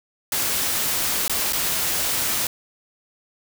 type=noise with dropouts; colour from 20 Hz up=white; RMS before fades=-23 dBFS; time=0.32-2.47 s; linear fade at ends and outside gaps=2 ms; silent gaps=1.28-1.296 / 1.525-1.531 s; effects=none

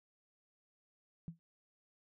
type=tone with exponential decay; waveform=sine; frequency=166.2 Hz; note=E3; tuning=15 cents sharp; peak=-37 dBFS; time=1.28-1.39 s; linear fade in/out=0 ms; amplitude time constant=22 ms; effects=none

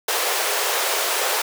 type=high-pass noise; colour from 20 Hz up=pink; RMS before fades=-22 dBFS; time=0.08-1.42 s; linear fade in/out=5 ms; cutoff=410 Hz; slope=48 dB/octave; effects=none

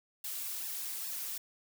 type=noise with flanger; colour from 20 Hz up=blue; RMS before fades=-39 dBFS; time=0.24-1.38 s; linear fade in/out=5 ms; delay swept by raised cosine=1.1 to 4.3 ms; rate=2.4 Hz; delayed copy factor=+0.95; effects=none

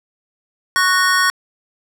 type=chord; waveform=square; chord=F# major; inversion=second; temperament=just; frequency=1110 / 1480 / 1850 Hz; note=C#6 / F#6 / A#6; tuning=+2 / 0 / -14 cents; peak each=-18 dBFS; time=0.76-1.3 s; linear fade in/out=0 ms; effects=low-pass 12000 Hz 12 dB/octave

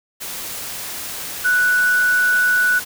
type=tone in noise; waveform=sine; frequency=1480 Hz; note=F#6; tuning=in tune; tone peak=-13 dBFS; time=1.44-2.8 s; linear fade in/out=20 ms; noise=white; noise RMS=-29 dBFS; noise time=0.2-2.85 s; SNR=+13 dB; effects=none

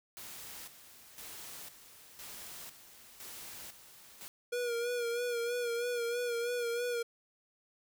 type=noise with tremolo; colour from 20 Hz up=white; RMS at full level=-47 dBFS; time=0.17-4.28 s; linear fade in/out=0 ms; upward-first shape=square; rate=0.99 Hz; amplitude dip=65%
type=tone with vibrato; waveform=square; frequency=477.7 Hz; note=A#4; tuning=42 cents sharp; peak=-33 dBFS; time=4.52-7.03 s; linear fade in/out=10 ms; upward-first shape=sine; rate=3.1 Hz; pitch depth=44 cents each way
effects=none

